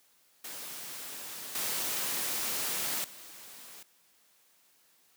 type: noise with level steps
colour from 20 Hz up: white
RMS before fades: -42 / -33 / -49 dBFS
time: 0.44-3.83 s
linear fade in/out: 5 ms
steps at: 1.55 / 3.04 s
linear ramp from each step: 2 ms
effects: white hiss -66 dBFS RMS until 5.16 s + high-pass 150 Hz 12 dB/octave